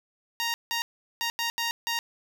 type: tone bursts at uneven times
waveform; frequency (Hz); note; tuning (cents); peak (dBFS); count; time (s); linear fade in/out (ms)
10% pulse; 932.3; A#5; 0; -18; 6; 0.4-0.54 / 0.71-0.82 / 1.21-1.3 / 1.39-1.5 / 1.58-1.71 / 1.87-1.99; 0
effects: none